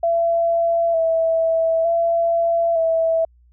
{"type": "tone with vibrato", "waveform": "sine", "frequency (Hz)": 664, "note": "E5", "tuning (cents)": 12, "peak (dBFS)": -15, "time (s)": [0.03, 3.25], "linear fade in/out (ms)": 5, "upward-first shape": "square", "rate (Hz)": 0.55, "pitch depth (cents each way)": 25, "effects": ["added 60 Hz sine -50 dBFS peak until 3.52 s"]}